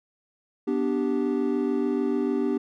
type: chord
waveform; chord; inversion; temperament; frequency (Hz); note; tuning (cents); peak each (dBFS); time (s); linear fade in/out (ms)
triangle; G major; first; equal with one note detuned; 246.9 / 293.7 / 390.6; B3 / D4 / G4; 0 / 0 / -6; -25; 0.67-2.58; 10
effects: none